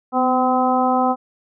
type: harmonic tone with a mistuned harmonic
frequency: 256.1 Hz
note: C4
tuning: 37 cents flat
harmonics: 1 / 2 / 3 / 4 / 5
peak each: -20 / -23 / -18 / -23 / -24 dBFS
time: 0.12-1.16 s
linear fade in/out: 50 ms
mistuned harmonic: 1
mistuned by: -28 cents
effects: none